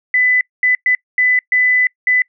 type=tone bursts at uneven times; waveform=sine; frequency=2000 Hz; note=B6; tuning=21 cents sharp; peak=-10 dBFS; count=6; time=0.14-0.41 / 0.63-0.75 / 0.86-0.95 / 1.18-1.39 / 1.52-1.87 / 2.07-2.22 s; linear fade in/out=2 ms; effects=noise-tail reverb RT60 0.1 s tail -25 dB re dry